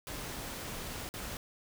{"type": "noise with dropouts", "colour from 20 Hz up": "pink", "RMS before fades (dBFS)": -41, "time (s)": [0.07, 1.37], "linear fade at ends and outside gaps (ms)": 1, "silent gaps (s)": [1.09, 1.139], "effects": []}